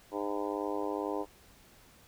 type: harmonic tone with a mistuned harmonic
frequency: 102.2 Hz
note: G#2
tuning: 27 cents flat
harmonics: 3 / 4 / 5 / 6 / 7 / 8 / 9 / 10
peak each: -37 / -37 / -39 / -42 / -44 / -43 / -42 / -44 dBFS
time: 0.11-1.26 s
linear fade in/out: 50 ms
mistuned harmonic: 10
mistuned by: -18 cents
effects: pink hiss -59 dBFS RMS until 2.07 s